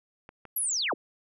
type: clicks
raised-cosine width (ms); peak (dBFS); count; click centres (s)
0.5; -30; 2; 0.291 / 0.453
type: linear sweep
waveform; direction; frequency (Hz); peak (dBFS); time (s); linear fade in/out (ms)
sine; down; 11960 to 173.6; -26; 0.56-0.94; 5
effects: none